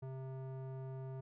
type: tone with low-pass filter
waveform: square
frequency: 132.1 Hz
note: C3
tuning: 17 cents sharp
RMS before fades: -45 dBFS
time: 0.02-1.21 s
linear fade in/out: 10 ms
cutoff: 810 Hz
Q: 0.95
effects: none